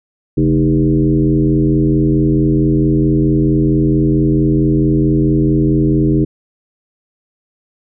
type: tone with frequency modulation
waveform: sine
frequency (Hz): 226.3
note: A3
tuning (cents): +49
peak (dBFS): -9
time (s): 0.37-6.25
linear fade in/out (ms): 10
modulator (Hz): 84.5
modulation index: 1.8
effects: none